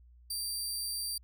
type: tone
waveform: 20% pulse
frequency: 4693 Hz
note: D8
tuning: 2 cents flat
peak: -28 dBFS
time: 0.3-1.18 s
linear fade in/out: 5 ms
effects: added 60 Hz sine -55 dBFS peak until 1.23 s